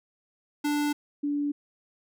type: tone pair in turn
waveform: square / sine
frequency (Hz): 293.7 / 289.5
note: D4 / D4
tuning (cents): 0 / -25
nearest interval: unison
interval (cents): 25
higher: first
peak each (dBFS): -25 / -25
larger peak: neither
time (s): 0.64-0.93 / 1.23-1.52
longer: neither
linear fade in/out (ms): 10
effects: none